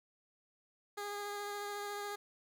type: tone with vibrato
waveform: 15% pulse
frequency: 409.3 Hz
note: G#4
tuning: 25 cents flat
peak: -33 dBFS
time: 0.97-2.16 s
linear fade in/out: 10 ms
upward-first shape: triangle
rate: 14 Hz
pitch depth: 15 cents each way
effects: none